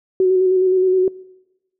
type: tone with vibrato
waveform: sine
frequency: 372.4 Hz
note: F#4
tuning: 11 cents sharp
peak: -11 dBFS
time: 0.2-1.08 s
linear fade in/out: 2 ms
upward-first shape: square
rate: 9.6 Hz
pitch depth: 19 cents each way
effects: noise-tail reverb RT60 1.0 s tail -23 dB re dry